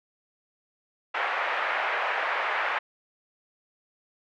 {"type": "band-pass noise", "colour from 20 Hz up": "white", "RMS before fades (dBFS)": -28, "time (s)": [1.14, 2.79], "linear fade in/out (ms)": 10, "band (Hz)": [570, 2100], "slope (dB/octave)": 24, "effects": []}